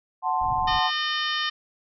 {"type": "chord", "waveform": "sine", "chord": "F# diminished", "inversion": "none", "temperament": "equal", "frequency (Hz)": [740, 880, 1046.5], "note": ["F#5", "A5", "C6"], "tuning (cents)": [0, 0, 0], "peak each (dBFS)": -26, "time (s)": [0.22, 0.91], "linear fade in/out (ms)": 50}
{"type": "low-pass noise", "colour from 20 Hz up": "pink", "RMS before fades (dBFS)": -36, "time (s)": [0.41, 0.79], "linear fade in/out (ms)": 2, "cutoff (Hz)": 140, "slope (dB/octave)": 12}
{"type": "harmonic tone", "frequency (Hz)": 609, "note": "D#5", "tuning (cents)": -37, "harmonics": [2, 3, 4, 5, 6, 7, 8, 9], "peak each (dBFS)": [-30, -29, -39, -29, -32, -39, -38, -39], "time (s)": [0.67, 1.5], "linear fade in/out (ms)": 10}
{"effects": []}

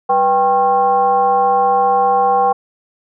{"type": "tone with frequency modulation", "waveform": "sine", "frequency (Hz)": 786, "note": "G5", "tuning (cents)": 4, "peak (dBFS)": -10, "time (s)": [0.09, 2.53], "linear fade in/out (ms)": 10, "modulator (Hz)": 295, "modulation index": 0.84, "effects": []}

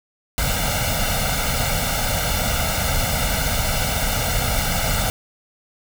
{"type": "noise with comb filter", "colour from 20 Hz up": "pink", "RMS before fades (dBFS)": -21, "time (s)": [0.38, 5.1], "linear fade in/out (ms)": 0, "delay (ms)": 1.4, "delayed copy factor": 1, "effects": []}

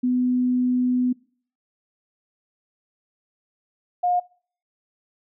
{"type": "tone pair in turn", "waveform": "sine", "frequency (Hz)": [250, 714.3], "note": ["B3", "F5"], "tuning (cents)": [21, 39], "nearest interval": "octave + tritone", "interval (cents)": 1818, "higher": "second", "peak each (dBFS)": -18, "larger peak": "neither", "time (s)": [[0.03, 1.13], [4.03, 4.2]], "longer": "first", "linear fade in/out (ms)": 10, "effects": ["noise-tail reverb RT60 0.5 s tail -24 dB re dry"]}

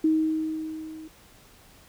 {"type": "tone with level ramp", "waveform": "sine", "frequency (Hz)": 315.2, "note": "D#4", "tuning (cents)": 23, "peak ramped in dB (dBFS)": [-17, -39], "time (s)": [0.04, 1.08], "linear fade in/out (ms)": 5, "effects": ["pink hiss -54 dBFS RMS until 1.88 s"]}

